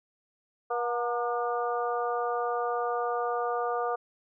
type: harmonic tone with a mistuned harmonic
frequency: 240 Hz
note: B3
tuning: 49 cents flat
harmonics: 2 / 3 / 4 / 5 / 6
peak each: -31 / -31 / -39 / -33 / -42 dBFS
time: 0.7-3.96 s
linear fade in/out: 10 ms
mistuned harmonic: 4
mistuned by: -67 cents
effects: none